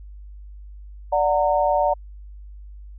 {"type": "chord", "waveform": "sine", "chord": "D augmented", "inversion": "none", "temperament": "just", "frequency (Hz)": [587.3, 734.2, 917.7], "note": ["D5", "F#5", "A#5"], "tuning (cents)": [0, -14, -27], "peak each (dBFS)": [-20, -21, -22], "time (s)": [1.12, 1.94], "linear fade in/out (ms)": 10, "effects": ["added 50 Hz sine -37 dBFS peak until 2.98 s"]}